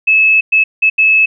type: tone bursts at uneven times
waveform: sine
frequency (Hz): 2598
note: E7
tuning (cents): -26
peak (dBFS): -6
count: 4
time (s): 0.07-0.41 / 0.52-0.64 / 0.82-0.9 / 0.98-1.26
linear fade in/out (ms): 10
effects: none